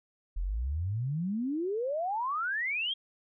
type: exponential sweep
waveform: sine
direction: up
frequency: 39.29 to 3312 Hz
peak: -29 dBFS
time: 0.36-2.94 s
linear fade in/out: 10 ms
effects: none